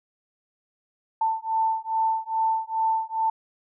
sine beating tone pair, 889 / 891.4 Hz, A5 / A5, +18 / +22 cents, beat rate 2.4 Hz, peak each -25 dBFS, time 1.21-3.3 s, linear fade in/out 5 ms, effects none

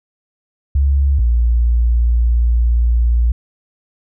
sine tone pair in turn, 69.3 / 58.63 Hz, C#2 / A#1, 0 / +11 cents, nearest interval minor third, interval 289 cents, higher first, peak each -10 dBFS, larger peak neither, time 0.75-1.19 / 1.19-3.32 s, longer second, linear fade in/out 5 ms, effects none

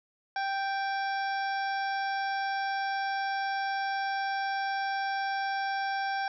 harmonic tone with a mistuned harmonic, 784 Hz, G5, in tune, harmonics 1 / 2 / 3 / 4 / 5 / 6 / 7, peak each -30 / -34 / -43 / -48 / -51 / -49 / -45 dBFS, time 0.36-6.28 s, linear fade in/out 2 ms, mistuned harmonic 4, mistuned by +110 cents, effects none

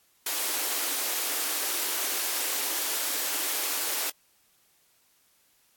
white high-pass noise, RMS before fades -29 dBFS, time 0.26-4.1 s, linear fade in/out 5 ms, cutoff 270 Hz, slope 96 dB/octave, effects white hiss -65 dBFS RMS until 5.76 s + AAC 64 kbps

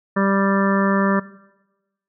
harmonic tone, 196.3 Hz, G3, 3 cents sharp, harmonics 1 / 2 / 3 / 5 / 6 / 7 / 8 / 9, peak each -18 / -25 / -24 / -27 / -25 / -30 / -32 / -27 dBFS, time 0.16-1.2 s, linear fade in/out 10 ms, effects noise-tail reverb RT60 1.0 s tail -19 dB re dry

